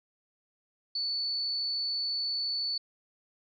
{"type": "tone", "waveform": "sine", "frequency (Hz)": 4467, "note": "C#8", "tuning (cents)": 12, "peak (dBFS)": -29, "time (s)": [0.95, 2.78], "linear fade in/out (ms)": 5, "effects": []}